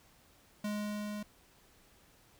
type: tone with level ramp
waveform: square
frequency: 208.6 Hz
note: G#3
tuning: 8 cents sharp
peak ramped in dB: -34 to -39 dBFS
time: 0.64-1.23 s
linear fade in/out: 5 ms
effects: pink hiss -64 dBFS RMS until 2.39 s